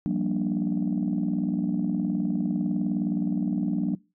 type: chord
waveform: sine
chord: G minor seventh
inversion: third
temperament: just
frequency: 176.4 / 196 / 235.2 / 294 Hz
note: F3 / G3 / Bb3 / D4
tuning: +18 / 0 / +16 / +2 cents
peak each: -28 dBFS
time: 0.06-3.95 s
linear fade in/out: 0 ms
effects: noise-tail reverb RT60 0.3 s tail -23 dB re dry + tanh soft clip ceiling -17 dBFS